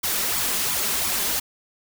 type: noise with flanger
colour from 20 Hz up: white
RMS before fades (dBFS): -24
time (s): 0.03-1.4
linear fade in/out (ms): 10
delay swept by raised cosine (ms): 0.87 to 5.07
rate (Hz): 2.9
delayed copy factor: +0.7
effects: none